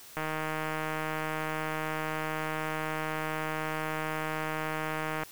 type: click train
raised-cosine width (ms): 0.5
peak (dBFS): -18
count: 791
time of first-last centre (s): 0.17-5.234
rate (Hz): 156
effects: white hiss -50 dBFS RMS until 5.31 s